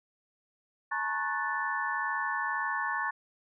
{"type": "tone cluster", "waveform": "sine", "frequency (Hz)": [860, 942, 1095, 1485, 1755], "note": ["A5", "A#5", "C#6", "F#6", "A6"], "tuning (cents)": [-40, 18, -22, 6, -5], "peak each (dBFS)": [-38, -38, -34, -37, -33], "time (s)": [0.91, 3.11], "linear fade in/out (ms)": 10, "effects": []}